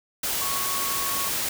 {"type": "tone in noise", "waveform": "sine", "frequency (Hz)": 1108.7, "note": "C#6", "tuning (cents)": 0, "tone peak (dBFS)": -31, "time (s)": [0.41, 1.29], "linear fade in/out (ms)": 5, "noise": "white", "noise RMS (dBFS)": -27, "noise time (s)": [0.23, 1.49], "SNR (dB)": -7, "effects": []}